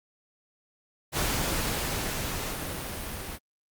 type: noise with level ramp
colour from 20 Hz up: pink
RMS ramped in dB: -27 to -37 dBFS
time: 1.12-3.39 s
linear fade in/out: 50 ms
effects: Opus 48 kbps

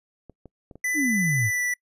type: clicks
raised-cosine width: 2 ms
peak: -30 dBFS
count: 4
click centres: 0.297 / 0.457 / 0.712 / 0.756 s
type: tone with pitch glide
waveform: square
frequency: 1997 to 1968.4 Hz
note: B6 to B6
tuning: +19 to -6 cents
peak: -24 dBFS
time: 0.84-1.74 s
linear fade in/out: 5 ms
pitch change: -25 cents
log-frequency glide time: 1.41-1.63 s
type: exponential sweep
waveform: sine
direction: down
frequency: 323.9 to 100 Hz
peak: -22 dBFS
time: 0.94-1.51 s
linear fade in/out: 50 ms
effects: noise-tail reverb RT60 0.1 s tail -25 dB re dry + resampled to 32000 Hz

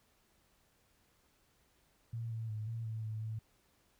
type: tone with pitch steps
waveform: sine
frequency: 115.3 / 112.8 / 107.7 / 114.4 / 110.9 / 109.1 / 110.4 Hz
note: A#2 / A2 / A2 / A#2 / A2 / A2 / A2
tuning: -19 / +44 / -37 / -32 / +14 / -14 / +6 cents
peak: -37 dBFS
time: 2.13-3.39 s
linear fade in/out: 5 ms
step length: 180 ms
effects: pink hiss -72 dBFS RMS until 3.99 s

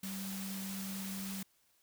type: tone in noise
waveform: sine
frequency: 193.6 Hz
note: G3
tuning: 21 cents flat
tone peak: -40 dBFS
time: 0.03-1.43 s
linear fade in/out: 5 ms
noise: white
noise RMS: -45 dBFS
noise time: 0.03-1.43 s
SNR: +2 dB
effects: white hiss -72 dBFS RMS until 1.82 s

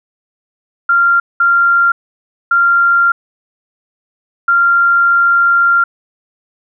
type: tone bursts at uneven times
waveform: sine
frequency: 1387 Hz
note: F6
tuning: 12 cents flat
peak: -7 dBFS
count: 4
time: 0.89-1.2 / 1.4-1.92 / 2.51-3.12 / 4.48-5.84 s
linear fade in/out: 5 ms
effects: none

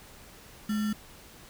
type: tone with sample-and-hold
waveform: sine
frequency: 211.8 Hz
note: G#3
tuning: 34 cents sharp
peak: -26 dBFS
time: 0.69-0.93 s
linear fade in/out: 5 ms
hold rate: 1575 Hz
effects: pink hiss -51 dBFS RMS until 1.49 s

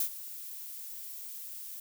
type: noise with ADSR envelope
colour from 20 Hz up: violet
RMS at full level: -28 dBFS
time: 0-1.8 s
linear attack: 3 ms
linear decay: 86 ms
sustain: -15 dB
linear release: 4 ms
effects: none

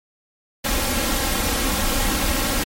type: noise with comb filter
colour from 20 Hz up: pink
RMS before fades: -21 dBFS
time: 0.64-2.64 s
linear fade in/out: 10 ms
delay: 3.7 ms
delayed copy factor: +0.65
effects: MP3 64 kbps

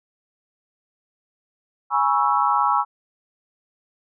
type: chord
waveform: sine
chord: C# minor seventh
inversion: second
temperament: equal with one note detuned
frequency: 830.6 / 972.5 / 1108.7 / 1318.5 Hz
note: G#5 / B5 / C#6 / E6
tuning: 0 / -27 / 0 / 0 cents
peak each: -22 dBFS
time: 1.9-2.85 s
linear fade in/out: 50 ms
effects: none

